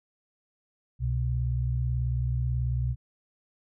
sine tone pair together, 66.04 / 124.4 Hz, C2 / B2, +17 / +13 cents, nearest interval major seventh, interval 1096 cents, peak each -28 / -27 dBFS, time 0.99-2.96 s, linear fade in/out 50 ms, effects none

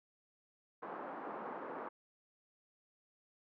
white band-pass noise, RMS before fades -45 dBFS, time 0.82-1.89 s, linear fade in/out 10 ms, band 230 to 1200 Hz, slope 24 dB/octave, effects none

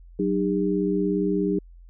sine tone cluster, 187 / 305.5 / 402.4 Hz, F#3 / D#4 / G4, +19 / -32 / +45 cents, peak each -25 dBFS, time 0.19-1.59 s, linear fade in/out 5 ms, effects added 43 Hz sine -44 dBFS peak until 1.89 s

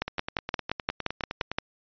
two click trains, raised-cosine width 0.3 ms, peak -10 / -15 dBFS, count 10 / 15, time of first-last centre 0.02-1.585 / 0.08-1.516 s, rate 5.75 / 9.75 Hz, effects resampled to 11025 Hz

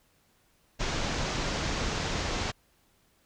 pink low-pass noise, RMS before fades -31 dBFS, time 0.79-2.52 s, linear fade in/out 20 ms, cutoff 6900 Hz, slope 48 dB/octave, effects pink hiss -67 dBFS RMS until 3.25 s

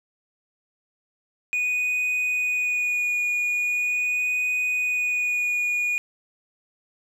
triangle tone with vibrato, 2467 Hz, D#7, 15 cents flat, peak -20 dBFS, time 1.53-5.98 s, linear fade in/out 0 ms, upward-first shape sine, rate 0.41 Hz, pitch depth 14 cents each way, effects none

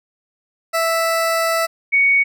20% pulse / sine tone pair in turn, 659.3 / 2232 Hz, E5 / C#7, 0 / +11 cents, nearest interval octave + major sixth, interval 2111 cents, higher second, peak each -11 dBFS, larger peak neither, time 0.73-1.67 / 1.92-2.24 s, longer first, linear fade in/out 20 ms, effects none

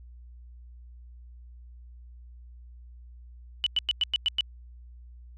sine tone bursts, 2971 Hz, F#7, 6 cents sharp, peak -21 dBFS, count 7, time 3.64-4.408 s, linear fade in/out 0 ms, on 24 ms, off 100 ms, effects added 60 Hz sine -45 dBFS peak until 5.37 s + resampled to 22050 Hz

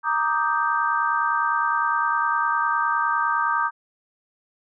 sine chord, Eb major seventh, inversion second, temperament equal, 932.3 / 1174.7 / 1244.5 / 1568 Hz, Bb5 / D6 / Eb6 / G6, 0 / 0 / 0 / 0 cents, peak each -25 dBFS, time 0.03-3.71 s, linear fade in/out 50 ms, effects none

